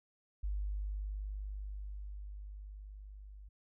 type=tone with level ramp; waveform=sine; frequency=50.3 Hz; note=G1; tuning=45 cents sharp; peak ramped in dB=-33 to -49 dBFS; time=0.43-3.49 s; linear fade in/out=10 ms; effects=none